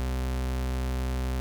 40% pulse tone, 63.9 Hz, C2, 40 cents flat, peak -26 dBFS, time 0-1.4 s, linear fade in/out 0 ms, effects none

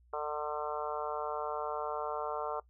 harmonic tone, 150 Hz, D3, 37 cents sharp, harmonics 3 / 4 / 5 / 6 / 7 / 8 / 9, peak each -39 / -40 / -41 / -42 / -42 / -43 / -44 dBFS, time 0.13-2.6 s, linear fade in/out 5 ms, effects noise-tail reverb RT60 0.1 s tail -20 dB re dry + added 60 Hz sine -61 dBFS peak until 2.69 s

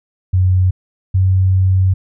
sine tone pair in turn, 92.3 / 94.02 Hz, F#2 / F#2, -4 / +28 cents, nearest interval unison, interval 32 cents, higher second, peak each -9 dBFS, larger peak neither, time 0.33-0.71 / 1.14-1.94 s, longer second, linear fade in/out 10 ms, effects none

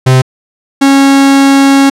45% pulse tone pair in turn, 129.6 / 274.6 Hz, C3 / C#4, -16 / -16 cents, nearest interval octave + minor second, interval 1300 cents, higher second, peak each -3 dBFS, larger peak neither, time 0.06-0.22 / 0.81-1.9 s, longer second, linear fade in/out 10 ms, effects low-pass 10000 Hz 12 dB/octave

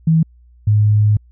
sine tone pair in turn, 161.4 / 105.43 Hz, E3 / G#2, -36 / +27 cents, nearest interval perfect fifth, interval 737 cents, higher first, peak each -9 dBFS, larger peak neither, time 0.07-0.23 / 0.67-1.17 s, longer second, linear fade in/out 5 ms, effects added 60 Hz sine -44 dBFS peak until 1.31 s

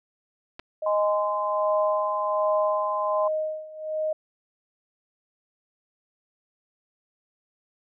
clicks, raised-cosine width 0.3 ms, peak -24 dBFS, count 2, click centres 0.594 / 0.597 s
sine tone with tremolo, 622.3 Hz, D#5, in tune, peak -23 dBFS, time 0.82-4.13 s, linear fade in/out 5 ms, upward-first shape sine, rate 1.3 Hz, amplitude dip 85%
sine chord, Ab major, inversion second, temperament equal with one note detuned, 622.3 / 830.6 / 1033.9 Hz, Eb5 / Ab5 / C6, 0 / 0 / -21 cents, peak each -31 / -32 / -26 dBFS, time 0.86-3.28 s, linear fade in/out 5 ms
effects none

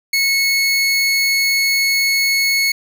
25% pulse tone, 2194 Hz, C#7, 18 cents flat, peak -10 dBFS, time 0.13-2.72 s, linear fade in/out 5 ms, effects none

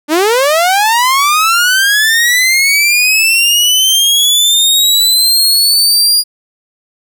sawtooth linear sweep, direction up, 286.6 to 4861 Hz, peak -4 dBFS, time 0.08-6.24 s, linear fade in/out 50 ms, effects none

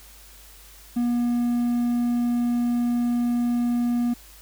triangle tone, 240.2 Hz, B3, 48 cents flat, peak -18 dBFS, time 0.96-4.14 s, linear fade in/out 10 ms, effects added 50 Hz sine -49 dBFS peak until 4.41 s + white hiss -49 dBFS RMS until 4.41 s

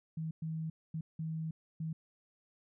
sine tone bursts at uneven times, 160 Hz, D#3, 49 cents sharp, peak -35 dBFS, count 5, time 0.17-0.31 / 0.42-0.7 / 0.94-1.01 / 1.19-1.51 / 1.8-1.93 s, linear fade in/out 5 ms, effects none

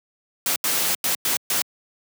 white noise bursts at uneven times, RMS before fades -22 dBFS, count 5, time 0.46-0.56 / 0.64-0.95 / 1.04-1.15 / 1.25-1.37 / 1.5-1.62 s, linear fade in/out 2 ms, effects high-pass 150 Hz 12 dB/octave

